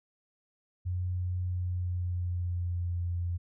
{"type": "tone with pitch glide", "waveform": "sine", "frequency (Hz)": [90.3, 87.27], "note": ["F#2", "F2"], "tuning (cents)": [-42, -1], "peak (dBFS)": -29, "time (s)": [0.85, 3.38], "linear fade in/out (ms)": 20, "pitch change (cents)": -59, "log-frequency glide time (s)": [1.45, 3.01], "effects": []}